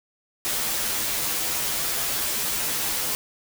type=noise with comb filter; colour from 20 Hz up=white; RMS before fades=-26 dBFS; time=0.45-3.15 s; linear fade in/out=0 ms; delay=11 ms; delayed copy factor=-0.9; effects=none